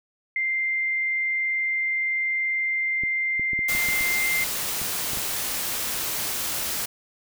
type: tone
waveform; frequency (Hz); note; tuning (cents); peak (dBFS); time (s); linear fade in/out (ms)
sine; 2093; C7; 0; -22; 0.36-4.44; 2
type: clicks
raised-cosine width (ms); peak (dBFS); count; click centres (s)
3; -24; 10; 3.036 / 3.396 / 3.533 / 3.591 / 3.75 / 3.887 / 4.009 / 4.816 / 5.133 / 5.173
type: noise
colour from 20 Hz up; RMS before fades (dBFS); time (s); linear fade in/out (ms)
white; -28; 3.68-6.86; 10
effects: none